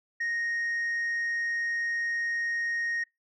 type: tone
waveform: sine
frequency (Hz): 1864.7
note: A#6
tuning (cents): 0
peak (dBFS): -25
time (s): 0.2-3.04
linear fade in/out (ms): 10
effects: noise-tail reverb RT60 0.2 s tail -25 dB re dry + tanh soft clip ceiling -26 dBFS